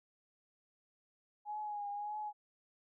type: tone with vibrato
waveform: sine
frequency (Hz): 830.6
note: G#5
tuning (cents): 0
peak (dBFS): -38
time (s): 1.45-2.33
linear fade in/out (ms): 50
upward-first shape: triangle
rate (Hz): 1.7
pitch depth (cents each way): 44
effects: none